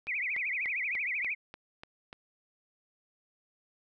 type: tone with vibrato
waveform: sine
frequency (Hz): 2232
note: C#7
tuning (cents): +11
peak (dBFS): -30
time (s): 0.07-1.35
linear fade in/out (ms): 20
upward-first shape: triangle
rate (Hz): 13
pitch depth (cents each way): 260
type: click train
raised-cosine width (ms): 0.3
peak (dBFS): -28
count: 8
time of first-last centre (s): 0.07-2.129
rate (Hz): 3.4
effects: none